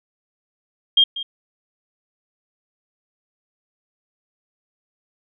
sine tone with echo, 3215 Hz, G7, 43 cents sharp, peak -10 dBFS, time 0.97-1.04 s, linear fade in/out 5 ms, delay 190 ms, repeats 1, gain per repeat -15 dB, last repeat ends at 1.23 s, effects none

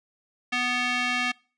square tone with band-pass filter, 247.3 Hz, B3, 3 cents sharp, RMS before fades -26 dBFS, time 0.52-1.32 s, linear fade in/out 10 ms, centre 2400 Hz, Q 1.8, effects noise-tail reverb RT60 0.4 s tail -25 dB re dry + resampled to 22050 Hz

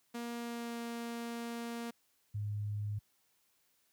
sawtooth tone with pitch glide, 236.3 to 234.1 Hz, A#3 to A#3, +24 to +8 cents, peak -35 dBFS, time 0.14-1.91 s, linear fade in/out 10 ms, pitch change -16 cents, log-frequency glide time 0.36-0.8 s
sine tone, 104 Hz, G#2, 3 cents sharp, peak -34 dBFS, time 2.34-2.99 s, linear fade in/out 10 ms
effects white hiss -74 dBFS RMS until 3.92 s + high-pass 60 Hz 12 dB/octave

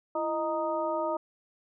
harmonic tone with a mistuned harmonic, 311.1 Hz, D#4, in tune, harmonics 1 / 2 / 3 / 4, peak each -35 / -30 / -33 / -36 dBFS, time 0.15-1.17 s, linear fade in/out 5 ms, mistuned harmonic 1, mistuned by +130 cents, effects none

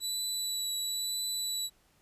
25% pulse tone with vibrato, 3951 Hz, B7, in tune, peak -27 dBFS, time 0-1.7 s, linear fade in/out 50 ms, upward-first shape triangle, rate 1 Hz, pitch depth 14 cents each way, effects pink hiss -67 dBFS RMS until 2.01 s + resampled to 32000 Hz

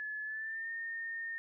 sine tone with pitch glide, 1716 to 1828.6 Hz, A6 to A#6, -44 to -34 cents, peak -37 dBFS, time 0-1.38 s, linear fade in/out 0 ms, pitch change +110 cents, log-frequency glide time 0.23-0.7 s, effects none

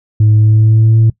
sine tone with pitch glide, 107.3 to 111.99 Hz, A2 to A2, -43 to +31 cents, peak -3 dBFS, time 0.2-1.1 s, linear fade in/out 5 ms, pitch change +74 cents, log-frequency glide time 0.36-0.98 s, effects noise-tail reverb RT60 0.1 s tail -21 dB re dry + tanh soft clip ceiling -3 dBFS

